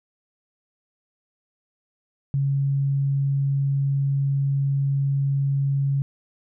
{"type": "tone", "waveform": "sine", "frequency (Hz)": 138.59, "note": "C#3", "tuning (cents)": 0, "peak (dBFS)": -19, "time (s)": [2.34, 6.02], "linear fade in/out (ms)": 0, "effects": []}